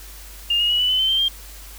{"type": "tone with pitch steps", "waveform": "sine", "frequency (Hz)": [2818, 2869, 2921, 2974, 3027, 3082, 3138, 3194], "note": ["F7", "F7", "F#7", "F#7", "F#7", "G7", "G7", "G7"], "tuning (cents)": [15, 46, -23, 8, 39, -30, 1, 32], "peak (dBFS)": -16, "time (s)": [0.5, 1.284], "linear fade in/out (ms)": 5, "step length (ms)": 98, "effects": ["added 50 Hz sine -39 dBFS peak until 1.78 s", "white hiss -42 dBFS RMS until 1.78 s"]}